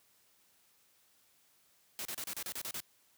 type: noise bursts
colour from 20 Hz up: white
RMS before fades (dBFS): -40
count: 9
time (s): 1.99-2.803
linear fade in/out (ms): 0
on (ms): 61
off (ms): 33
effects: white hiss -69 dBFS RMS until 3.17 s + high-pass 60 Hz 12 dB/octave